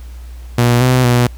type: tone with pitch steps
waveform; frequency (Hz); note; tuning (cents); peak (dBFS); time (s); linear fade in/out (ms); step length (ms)
sawtooth; 120.5 / 127.2 / 121.9; B2 / C3 / B2; -42 / -48 / -22; -5; 0.58-1.27; 5; 230
effects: added 60 Hz sine -28 dBFS peak until 1.37 s + pink hiss -46 dBFS RMS until 1.37 s